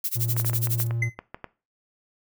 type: noise with tremolo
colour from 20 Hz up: violet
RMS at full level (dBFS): -25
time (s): 0.04-0.87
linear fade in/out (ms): 2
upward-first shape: sine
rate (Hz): 12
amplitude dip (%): 100
type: tone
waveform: triangle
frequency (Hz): 116.54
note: A#2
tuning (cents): 0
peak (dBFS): -23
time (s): 0.15-1.1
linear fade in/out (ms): 20
type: clicks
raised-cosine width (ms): 0.5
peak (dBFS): -19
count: 11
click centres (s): 0.366 / 0.399 / 0.447 / 0.497 / 0.533 / 0.672 / 0.801 / 0.909 / 1.19 / 1.345 / 1.443
type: tone with exponential decay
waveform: triangle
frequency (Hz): 2049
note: C7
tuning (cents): -37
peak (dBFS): -18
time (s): 1.02-1.15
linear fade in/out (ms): 5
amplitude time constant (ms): 27
effects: noise-tail reverb RT60 0.3 s tail -18 dB re dry